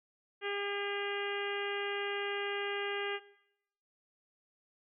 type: harmonic tone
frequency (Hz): 403.7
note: G#4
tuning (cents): -49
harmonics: 1 / 2 / 3 / 4 / 5 / 6 / 7 / 8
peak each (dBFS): -37 / -44 / -45 / -41 / -42 / -45 / -44 / -49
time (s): 0.41-3.2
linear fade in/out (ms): 50
effects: noise-tail reverb RT60 0.8 s tail -18 dB re dry